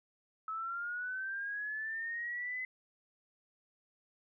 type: linear sweep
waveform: sine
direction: up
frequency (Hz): 1289 to 2034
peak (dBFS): -36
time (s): 0.48-2.65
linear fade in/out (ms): 2
effects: none